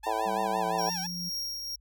sawtooth tone with vibrato, 833 Hz, G#5, 5 cents sharp, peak -33 dBFS, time 0.03-1.07 s, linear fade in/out 10 ms, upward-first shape sine, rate 5.9 Hz, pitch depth 160 cents each way
harmonic tone, 110 Hz, A2, in tune, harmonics 3 / 4 / 5 / 6 / 7 / 8 / 9, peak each -42 / -36 / -38 / -35 / -30 / -38 / -33 dBFS, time 0.06-0.9 s, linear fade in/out 10 ms
sine tone with pitch glide, 196 to 176.65 Hz, G3 to F3, 0 to +20 cents, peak -37 dBFS, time 0.25-1.3 s, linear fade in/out 20 ms, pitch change -180 cents, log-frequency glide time 0.5-0.69 s
45% pulse tone with tremolo, 5588 Hz, F8, in tune, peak -31 dBFS, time 0.78-1.76 s, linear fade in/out 10 ms, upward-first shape triangle, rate 2.1 Hz, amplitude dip 45%
effects added 50 Hz sine -57 dBFS peak until 1.8 s

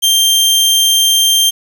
sawtooth tone, 3168 Hz, G7, 18 cents sharp, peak -5 dBFS, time 0.02-1.51 s, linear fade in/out 20 ms, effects 7-bit

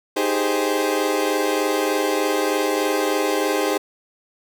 30% pulse chord, Ab major seventh, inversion second, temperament equal, 311.1 / 392 / 415.3 / 523.3 Hz, Eb4 / G4 / Ab4 / C5, 0 / 0 / 0 / 0 cents, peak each -22 dBFS, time 0.16-3.78 s, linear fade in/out 10 ms, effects none

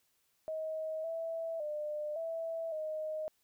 sine tone with pitch steps, 632 / 657 / 600 / 657 / 622 Hz, D#5 / E5 / D5 / E5 / D#5, +27 / -6 / +37 / -6 / -1 cents, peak -35 dBFS, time 0.48-3.28 s, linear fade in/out 0 ms, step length 560 ms, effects white hiss -75 dBFS RMS until 3.43 s

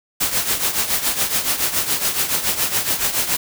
white noise with tremolo, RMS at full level -17 dBFS, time 0.2-3.37 s, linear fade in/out 10 ms, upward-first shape triangle, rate 7.1 Hz, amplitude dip 75%, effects none

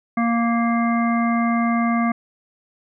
harmonic tone, 233.1 Hz, A#3, in tune, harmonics 1 / 3 / 5 / 7 / 9, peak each -18 / -25 / -25 / -35 / -29 dBFS, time 0.17-2.12 s, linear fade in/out 5 ms, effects none

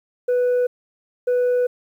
sine tone pair in turn, 493.9 / 493.9 Hz, B4 / B4, 0 / 0 cents, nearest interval unison, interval 0 cents, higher neither, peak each -13 dBFS, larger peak neither, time 0.28-0.67 / 1.27-1.67 s, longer second, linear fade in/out 10 ms, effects tanh soft clip ceiling -15 dBFS + 9-bit

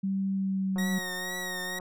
sine tone with pitch glide, 193.8 to 190.03 Hz, G3 to F#3, -20 to +46 cents, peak -26 dBFS, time 0.03-0.99 s, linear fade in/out 10 ms, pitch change -34 cents, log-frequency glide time 0.33-0.79 s
click train, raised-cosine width 1 ms, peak -28 dBFS, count 190, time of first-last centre 0.76-1.798 s, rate 182 Hz
sawtooth tone with vibrato, 1879 Hz, A#6, 13 cents sharp, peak -30 dBFS, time 0.78-1.79 s, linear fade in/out 5 ms, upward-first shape triangle, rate 2.1 Hz, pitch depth 60 cents each way
effects none

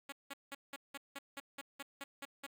5% pulse tone bursts, 278.4 Hz, C#4, 8 cents sharp, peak -32 dBFS, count 12, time 0.09-2.466 s, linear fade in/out 5 ms, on 33 ms, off 180 ms, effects none

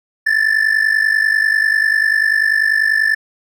triangle ring-modulated tone, 1760 Hz, A6, in tune, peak -7 dBFS, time 0.26-3.15 s, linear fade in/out 10 ms, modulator 25.1 Hz, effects none

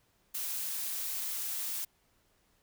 blue noise, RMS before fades -36 dBFS, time 0.34-1.85 s, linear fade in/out 10 ms, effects pink hiss -71 dBFS RMS until 2.62 s

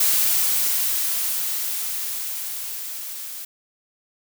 blue noise with level ramp, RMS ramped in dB -18 to -34 dBFS, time 0-3.45 s, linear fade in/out 5 ms, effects none

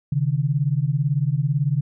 sine beating tone pair, 134 / 152 Hz, C3 / D#3, +42 / -40 cents, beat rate 18 Hz, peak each -21 dBFS, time 0.12-1.81 s, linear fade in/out 5 ms, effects none

